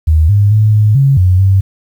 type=tone with pitch steps; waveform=sine; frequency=78.6 / 102.2 / 107.2 / 106.2 / 137.3 / 91.6 / 96.6 Hz; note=D#2 / G#2 / A2 / G#2 / C#3 / F#2 / G2; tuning=+18 / -27 / -45 / +39 / -16 / -17 / -25 cents; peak=-5 dBFS; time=0.07-1.61 s; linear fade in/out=10 ms; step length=220 ms; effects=7-bit